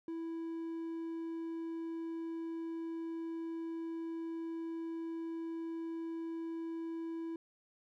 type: tone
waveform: triangle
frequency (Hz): 329.6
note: E4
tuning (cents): 0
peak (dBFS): -36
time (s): 0.08-7.36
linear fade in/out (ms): 2
effects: none